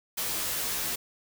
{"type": "noise with comb filter", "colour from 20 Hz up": "white", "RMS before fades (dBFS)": -31, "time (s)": [0.17, 0.96], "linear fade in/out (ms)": 10, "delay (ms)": 14, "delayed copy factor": -0.9, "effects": []}